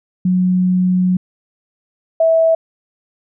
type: tone pair in turn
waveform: sine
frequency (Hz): 182.8 / 652.2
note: F#3 / E5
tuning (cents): -21 / -19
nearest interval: octave + minor seventh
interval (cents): 2202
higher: second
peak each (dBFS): -11 / -9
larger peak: second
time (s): 0.25-1.17 / 2.2-2.55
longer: first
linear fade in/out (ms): 5
effects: none